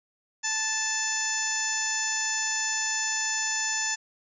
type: harmonic tone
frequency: 877 Hz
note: A5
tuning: 6 cents flat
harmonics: 1 / 2 / 3 / 4 / 5 / 6 / 7 / 8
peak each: -37 / -31 / -37 / -41 / -42 / -34 / -33 / -31 dBFS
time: 0.43-3.96 s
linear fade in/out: 20 ms
effects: none